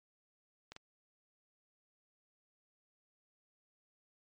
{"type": "clicks", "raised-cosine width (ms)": 0.2, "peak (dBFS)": -30, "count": 2, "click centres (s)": [0.72, 0.764], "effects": ["MP3 48 kbps"]}